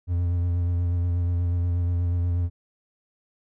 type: tone with vibrato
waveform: triangle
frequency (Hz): 87.31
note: F2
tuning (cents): 0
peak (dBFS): -19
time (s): 0.07-2.5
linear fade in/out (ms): 50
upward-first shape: sine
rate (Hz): 8.3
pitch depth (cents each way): 26
effects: none